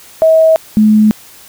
sine tone pair in turn, 642 / 214.2 Hz, E5 / A3, -46 / -46 cents, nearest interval octave + perfect fifth, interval 1900 cents, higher first, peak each -4 dBFS, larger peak neither, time 0.22-0.56 / 0.77-1.11 s, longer neither, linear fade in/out 0 ms, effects white hiss -38 dBFS RMS until 1.48 s

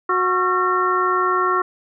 harmonic tone with a mistuned harmonic, 366.5 Hz, F#4, 16 cents flat, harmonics 1 / 2 / 3 / 4 / 5, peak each -22 / -30 / -19 / -21 / -29 dBFS, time 0.09-1.62 s, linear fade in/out 5 ms, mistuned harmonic 4, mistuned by -130 cents, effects none

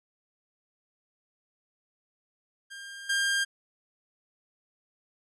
sawtooth tone with level steps, 1602 Hz, G6, 37 cents sharp, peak -37 / -21 dBFS, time 2.7-3.45 s, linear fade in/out 20 ms, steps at 3.09 s, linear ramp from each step 10 ms, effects resampled to 24000 Hz

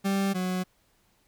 40% pulse tone pair in turn, 196 / 183.75 Hz, G3 / F#3, 0 / -12 cents, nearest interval minor second, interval 112 cents, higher first, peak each -23 / -26 dBFS, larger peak first, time 0.04-0.34 / 0.34-0.64 s, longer neither, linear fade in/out 20 ms, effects pink hiss -67 dBFS RMS until 1.27 s

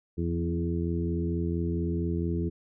harmonic tone with a mistuned harmonic, 84.4 Hz, E2, 41 cents sharp, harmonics 1 / 2 / 3 / 4 / 5, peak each -30 / -31 / -36 / -33 / -38 dBFS, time 0.17-2.5 s, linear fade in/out 20 ms, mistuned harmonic 2, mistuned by +15 cents, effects none

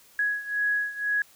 sine beating tone pair, 1669 / 1671 Hz, G#6 / G#6, +8 / +10 cents, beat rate 2 Hz, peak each -26 / -29 dBFS, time 0.19-1.22 s, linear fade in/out 2 ms, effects white hiss -56 dBFS RMS until 1.35 s

